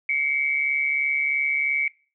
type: tone pair together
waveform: sine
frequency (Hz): 2141 / 2284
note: C7 / D7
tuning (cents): +39 / -49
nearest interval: minor second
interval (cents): 112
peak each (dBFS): -25 / -22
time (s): 0.09-1.88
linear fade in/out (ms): 2
effects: noise-tail reverb RT60 0.4 s tail -23 dB re dry